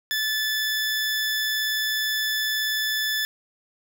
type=tone; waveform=20% pulse; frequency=1741 Hz; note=A6; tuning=19 cents flat; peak=-18 dBFS; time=0.11-3.25 s; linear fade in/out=0 ms; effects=none